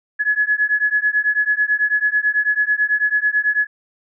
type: beating tone pair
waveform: sine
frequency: 1692 / 1701.1 Hz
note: G#6 / G#6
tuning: +32 / +41 cents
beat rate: 9.1 Hz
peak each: -18 / -18 dBFS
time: 0.19-3.67 s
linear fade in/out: 20 ms
effects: none